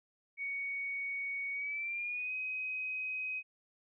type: tone with pitch glide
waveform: sine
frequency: 2234 to 2522 Hz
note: C#7 to D#7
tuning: +13 to +23 cents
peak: -35 dBFS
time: 0.37-3.43 s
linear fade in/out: 50 ms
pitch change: +210 cents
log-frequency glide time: 1.53-2.33 s
effects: none